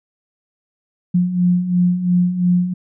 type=beating tone pair; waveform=sine; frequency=176.2 / 179.1 Hz; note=F3 / F3; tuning=+16 / +44 cents; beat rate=2.9 Hz; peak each=-20 / -14 dBFS; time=1.14-2.74 s; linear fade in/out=10 ms; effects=none